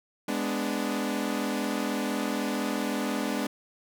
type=chord; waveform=sawtooth; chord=G# diminished; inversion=none; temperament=equal with one note detuned; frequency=207.7 / 249.7 / 293.7 Hz; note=G#3 / B3 / D4; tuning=0 / +19 / 0 cents; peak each=-28 dBFS; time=0.28-3.47 s; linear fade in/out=5 ms; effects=none